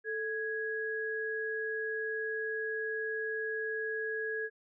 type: tone pair together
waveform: sine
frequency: 440 / 1661.2 Hz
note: A4 / G#6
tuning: 0 / 0 cents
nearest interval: octave + major seventh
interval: 2300 cents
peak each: -36 / -35 dBFS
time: 0.04-4.5 s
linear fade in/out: 50 ms
effects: none